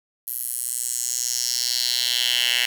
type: tone with high-pass filter sweep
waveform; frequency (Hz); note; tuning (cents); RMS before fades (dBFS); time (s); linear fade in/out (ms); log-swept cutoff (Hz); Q
10% pulse; 122.2; B2; -18; -24; 0.27-2.66; 5; 12000 to 2500; 3.1
effects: none